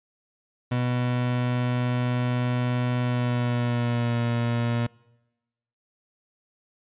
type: tone with pitch glide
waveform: 30% pulse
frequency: 123.47 to 118.3 Hz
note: B2 to A#2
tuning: 0 to +26 cents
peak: -20 dBFS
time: 0.71-4.87 s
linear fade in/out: 10 ms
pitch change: -74 cents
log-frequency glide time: 3.02-4.18 s
effects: noise-tail reverb RT60 1.0 s tail -24 dB re dry + resampled to 8000 Hz